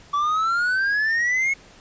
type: exponential sweep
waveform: triangle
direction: up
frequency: 1140 to 2200 Hz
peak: -17 dBFS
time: 0.13-1.54 s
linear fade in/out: 10 ms
effects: pink hiss -49 dBFS RMS until 1.8 s + resampled to 16000 Hz